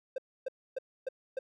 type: tone bursts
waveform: triangle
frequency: 523.3 Hz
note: C5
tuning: in tune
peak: -29 dBFS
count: 5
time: 0.16-1.39 s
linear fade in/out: 5 ms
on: 22 ms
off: 280 ms
effects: none